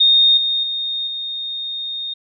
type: tone with level steps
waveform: sine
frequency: 3686 Hz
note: A#7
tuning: 20 cents flat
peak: -9 / -16 / -20 / -23 dBFS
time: 0-2.14 s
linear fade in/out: 10 ms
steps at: 0.37 / 0.63 / 1.07 s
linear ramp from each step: 5 ms
effects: none